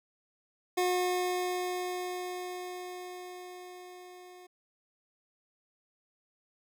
25% pulse tone with level ramp, 361.6 Hz, F#4, 40 cents flat, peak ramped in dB -22 to -46 dBFS, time 0.77-4.47 s, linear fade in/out 10 ms, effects none

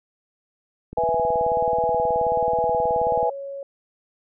click train, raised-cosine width 3 ms, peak -23 dBFS, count 44, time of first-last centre 0.93-3.229 s, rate 18.7 Hz
sine chord, E major, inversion second, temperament equal, 493.9 / 659.3 / 830.6 Hz, B4 / E5 / G#5, 0 / 0 / 0 cents, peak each -23 / -24 / -22 dBFS, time 0.97-3.3 s, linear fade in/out 5 ms
sine tone, 554.4 Hz, C#5, in tune, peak -30 dBFS, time 3.07-3.63 s, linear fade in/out 2 ms
effects none

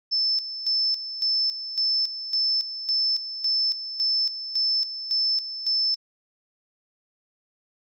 sine tone with tremolo, 5274 Hz, E8, in tune, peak -20 dBFS, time 0.11-5.96 s, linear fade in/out 20 ms, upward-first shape square, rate 1.8 Hz, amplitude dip 70%, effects none

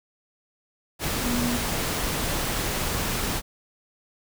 sine tone in noise, 241.2 Hz, B3, 41 cents flat, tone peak -25 dBFS, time 1.22-1.6 s, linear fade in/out 50 ms, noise pink, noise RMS -27 dBFS, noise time 0.99-3.42 s, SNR -1 dB, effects none

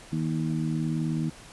harmonic tone, 79.1 Hz, D#2, 29 cents sharp, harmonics 2 / 3 / 4, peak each -27 / -31 / -33 dBFS, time 0.12-1.3 s, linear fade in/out 10 ms, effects pink hiss -48 dBFS RMS until 1.52 s + resampled to 24000 Hz

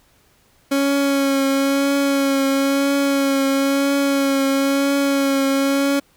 30% pulse tone with vibrato, 276.1 Hz, C#4, 7 cents flat, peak -13 dBFS, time 0.71-6 s, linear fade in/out 10 ms, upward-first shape triangle, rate 1 Hz, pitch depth 26 cents each way, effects pink hiss -57 dBFS RMS until 6.16 s

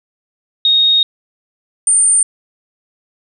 sine tone pair in turn, 3729 / 8954 Hz, A#7 / C#9, 0 / +16 cents, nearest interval octave + minor third, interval 1516 cents, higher second, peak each -8 dBFS, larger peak neither, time 0.65-1.03 / 1.87-2.23 s, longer first, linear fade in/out 2 ms, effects none

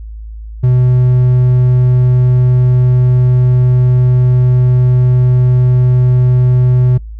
triangle tone, 125.3 Hz, B2, 25 cents sharp, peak -4 dBFS, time 0.63-6.98 s, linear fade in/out 10 ms, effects noise-tail reverb RT60 0.2 s tail -26 dB re dry + added 54 Hz sine -24 dBFS peak until 7.19 s

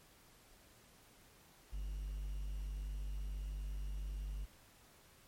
triangle tone with quantisation, 49.3 Hz, G1, 11 cents sharp, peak -37 dBFS, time 1.72-4.46 s, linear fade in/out 20 ms, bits 11, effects pink hiss -64 dBFS RMS until 5.27 s + MP3 64 kbps

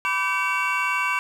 triangle tone cluster, 994 / 1155 / 1539 / 2271 / 2718 Hz, B5 / D6 / G6 / C#7 / F7, +11 / -29 / -32 / +41 / -48 cents, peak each -26 dBFS, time 0.05-1.19 s, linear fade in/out 0 ms, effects none

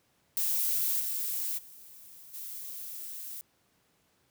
violet noise with level steps, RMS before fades -29 / -33 / -51 / -41 dBFS, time 0.37-3.41 s, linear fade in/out 0 ms, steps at 0.99 / 1.57 / 2.33 s, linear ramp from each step 20 ms, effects pink hiss -70 dBFS RMS until 4.3 s + high-pass 80 Hz 12 dB/octave

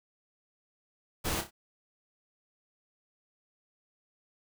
pink noise with echo, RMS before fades -32 dBFS, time 1.24-1.42 s, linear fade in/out 20 ms, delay 30 ms, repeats 3, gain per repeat -8 dB, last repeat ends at 1.51 s, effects none

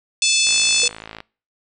harmonic tone, 872 Hz, A5, 16 cents flat, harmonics 3 / 4 / 5 / 6 / 7 / 8 / 9 / 10, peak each -20 / -21 / -22 / -23 / -23 / -24 / -25 / -25 dBFS, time 0.22-0.88 s, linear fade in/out 2 ms
click train, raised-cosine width 0.3 ms, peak -17 dBFS, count 41, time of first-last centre 0.47-1.204 s, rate 54.5 Hz
sine tone with exponential decay, 484.8 Hz, B4, 32 cents flat, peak -24 dBFS, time 0.83-0.96 s, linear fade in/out 2 ms, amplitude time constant 28 ms
effects noise-tail reverb RT60 0.4 s tail -25 dB re dry

